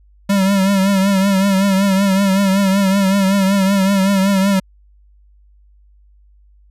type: tone with vibrato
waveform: square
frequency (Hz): 194.9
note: G3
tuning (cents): -10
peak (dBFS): -12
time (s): 0.29-4.6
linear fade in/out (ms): 10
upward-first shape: triangle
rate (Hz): 5.3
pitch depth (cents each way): 68
effects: added 50 Hz sine -46 dBFS peak until 6.7 s + resampled to 32000 Hz